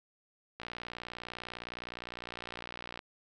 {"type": "click train", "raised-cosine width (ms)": 0.3, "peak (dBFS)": -25, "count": 144, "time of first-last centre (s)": [0.6, 2.991], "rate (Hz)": 59.8, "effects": []}